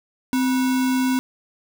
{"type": "tone with sample-and-hold", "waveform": "sine", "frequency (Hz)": 258.6, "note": "C4", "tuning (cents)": -20, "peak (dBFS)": -17, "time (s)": [0.33, 1.19], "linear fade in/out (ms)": 0, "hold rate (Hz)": 1225, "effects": []}